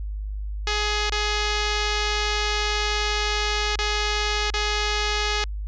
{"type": "tone with dropouts", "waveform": "5% pulse", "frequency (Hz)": 419.2, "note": "G#4", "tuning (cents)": 16, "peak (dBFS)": -11, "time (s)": [0.67, 5.44], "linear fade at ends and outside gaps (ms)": 1, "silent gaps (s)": [[1.096, 1.121], [3.757, 3.788], [4.502, 4.539]], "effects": ["added 51 Hz sine -27 dBFS peak until 5.67 s", "resampled to 16000 Hz"]}